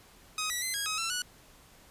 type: tone with pitch steps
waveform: 10% pulse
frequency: 1258 / 1947 / 2053 / 1642 / 1269 / 1344 / 1470 Hz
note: D#6 / B6 / C7 / G#6 / D#6 / E6 / F#6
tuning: +19 / -25 / -33 / -20 / +34 / +33 / -12 cents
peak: -22 dBFS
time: 0.38-1.22 s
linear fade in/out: 2 ms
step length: 120 ms
effects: pink hiss -57 dBFS RMS until 1.9 s + resampled to 32000 Hz